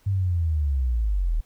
sine linear sweep, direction down, 100.5 to 36.76 Hz, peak -20 dBFS, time 0.06-1.41 s, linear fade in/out 10 ms, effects pink hiss -61 dBFS RMS until 1.45 s

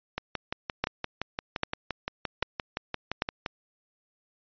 two click trains, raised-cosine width 0.3 ms, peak -14 / -9 dBFS, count 20 / 4, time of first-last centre 0.18-3.462 / 0.84-3.221 s, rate 5.79 / 1.26 Hz, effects resampled to 11025 Hz

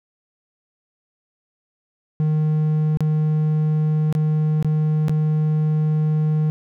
triangle tone with dropouts, 154.1 Hz, D#3, 16 cents flat, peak -14 dBFS, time 2.2-6.5 s, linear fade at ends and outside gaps 0 ms, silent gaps 2.972-3.006 / 4.126-4.151 / 4.626-4.646 / 5.083-5.095 s, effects none

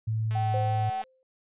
sine tone with pitch glide, 110.4 to 108.19 Hz, A2 to A2, +6 to -29 cents, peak -25 dBFS, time 0.07-0.9 s, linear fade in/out 10 ms, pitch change -35 cents, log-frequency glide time 0.33-0.45 s
click train, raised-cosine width 0.3 ms, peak -29 dBFS, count 159, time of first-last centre 0.31-1.038 s, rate 217 Hz
sine tone with vibrato, 761 Hz, F#5, 48 cents sharp, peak -28 dBFS, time 0.35-1.02 s, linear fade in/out 5 ms, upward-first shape sine, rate 3.3 Hz, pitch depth 15 cents each way
sine tone with exponential decay, 520 Hz, C5, 11 cents flat, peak -28 dBFS, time 0.54-1.23 s, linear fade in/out 1 ms, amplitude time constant 150 ms
effects resampled to 8000 Hz

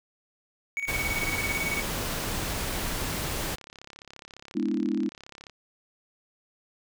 triangle tone with tremolo, 2240 Hz, C#7, 18 cents sharp, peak -25 dBFS, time 0.77-1.82 s, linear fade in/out 0 ms, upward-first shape square, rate 18 Hz, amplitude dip 65%
pink noise, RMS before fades -31 dBFS, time 0.87-3.56 s, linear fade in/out 20 ms
click train, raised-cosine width 0.2 ms, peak -27 dBFS, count 73, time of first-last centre 3.41-5.497 s, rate 34.5 Hz
sine chord, E dominant seventh, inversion first, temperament equal, 207.7 / 246.9 / 293.7 / 329.6 Hz, G#3 / B3 / D4 / E4, 0 / 0 / 0 / 0 cents, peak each -30 dBFS, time 4.55-5.09 s, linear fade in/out 10 ms
effects none

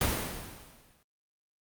pink noise with exponential decay, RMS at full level -26 dBFS, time 0.01-1.03 s, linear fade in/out 2 ms, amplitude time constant 220 ms, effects Opus 32 kbps

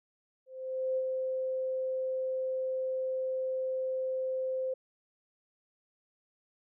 sine tone with ADSR envelope, 520 Hz, C5, 11 cents flat, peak -27 dBFS, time 0.46-4.74 s, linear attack 510 ms, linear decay 53 ms, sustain -3 dB, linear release 7 ms, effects none

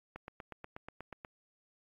click train, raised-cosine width 0.5 ms, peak -29 dBFS, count 10, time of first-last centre 0.16-1.248 s, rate 8.27 Hz, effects AAC 32 kbps

